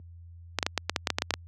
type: clicks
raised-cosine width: 0.2 ms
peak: -7 dBFS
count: 12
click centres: 0.587 / 0.628 / 0.665 / 0.777 / 0.896 / 0.962 / 1.072 / 1.103 / 1.185 / 1.221 / 1.307 / 1.339 s
effects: added 85 Hz sine -30 dBFS peak until 1.47 s + high-pass 200 Hz 12 dB/octave